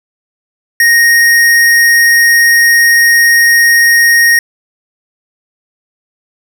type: tone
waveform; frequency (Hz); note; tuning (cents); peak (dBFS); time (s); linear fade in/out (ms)
square; 1864.7; A#6; 0; -5; 0.8-4.39; 2
effects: none